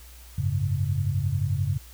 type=chord; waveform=sine; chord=F# suspended second; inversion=none; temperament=equal; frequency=92.5 / 103.83 / 138.59 Hz; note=F#2 / G#2 / C#3; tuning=0 / 0 / 0 cents; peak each=-27 dBFS; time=0.38-1.78 s; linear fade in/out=5 ms; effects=added 60 Hz sine -45 dBFS peak until 1.93 s + white hiss -51 dBFS RMS until 1.93 s